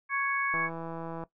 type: harmonic tone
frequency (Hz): 554.4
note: C#5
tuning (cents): 0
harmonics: 2 / 3 / 4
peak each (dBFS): -31 / -31 / -31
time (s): 0.09-0.7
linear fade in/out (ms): 50
type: click train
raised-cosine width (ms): 1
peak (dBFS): -25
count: 116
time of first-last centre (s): 0.54-1.237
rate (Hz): 165
effects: noise-tail reverb RT60 0.1 s tail -17 dB re dry